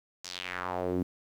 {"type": "tone with band-pass filter sweep", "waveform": "sawtooth", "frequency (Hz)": 90.5, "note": "F#2", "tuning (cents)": -38, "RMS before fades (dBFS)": -34, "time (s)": [0.24, 1.03], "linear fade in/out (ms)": 5, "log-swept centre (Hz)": [6000, 250], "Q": 2.5, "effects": ["10-bit"]}